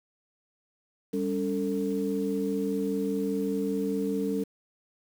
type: tone cluster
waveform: sine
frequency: 197.2 / 282.2 / 447.4 Hz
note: G3 / C#4 / A4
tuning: +11 / +31 / +29 cents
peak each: -30 dBFS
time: 1.13-4.44 s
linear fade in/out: 10 ms
effects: tanh soft clip ceiling -16 dBFS + 8-bit